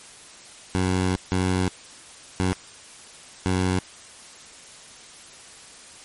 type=tone bursts at uneven times; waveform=15% pulse; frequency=92.5 Hz; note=F#2; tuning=in tune; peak=-14 dBFS; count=4; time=0.75-1.16 / 1.32-1.68 / 2.4-2.53 / 3.46-3.79 s; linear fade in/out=0 ms; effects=white hiss -45 dBFS RMS until 6.04 s + MP3 48 kbps